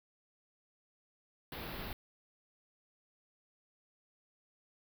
pink band-stop noise, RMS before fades -43 dBFS, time 1.52-1.93 s, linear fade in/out 2 ms, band 4600 to 12000 Hz, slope 48 dB/octave, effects none

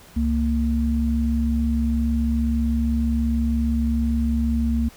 sine tone pair together, 68.05 / 230.5 Hz, C#2 / A#3, -31 / -19 cents, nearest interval octave + major sixth, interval 2112 cents, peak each -21 dBFS, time 0.16-4.89 s, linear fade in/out 10 ms, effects pink hiss -48 dBFS RMS until 4.96 s

